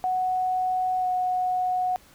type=tone with pitch glide; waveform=sine; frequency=740 to 733.6 Hz; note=F#5 to F#5; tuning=0 to -15 cents; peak=-22 dBFS; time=0.04-1.96 s; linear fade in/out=0 ms; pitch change=-15 cents; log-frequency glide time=1-1.05 s; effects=pink hiss -54 dBFS RMS until 2.14 s